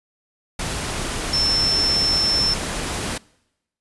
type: tone in noise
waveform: sine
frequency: 5350 Hz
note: E8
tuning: 25 cents sharp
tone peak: -17 dBFS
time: 1.33-2.54 s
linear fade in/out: 5 ms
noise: pink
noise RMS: -26 dBFS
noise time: 0.59-3.18 s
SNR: +6 dB
effects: noise-tail reverb RT60 0.9 s tail -24 dB re dry + resampled to 24000 Hz